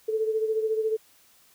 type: beating tone pair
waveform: sine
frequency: 437.1 / 451.1 Hz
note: A4 / A4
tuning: -11 / +43 cents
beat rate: 14 Hz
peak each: -24 / -31 dBFS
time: 0.08-0.97 s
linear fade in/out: 10 ms
effects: white hiss -59 dBFS RMS until 1.54 s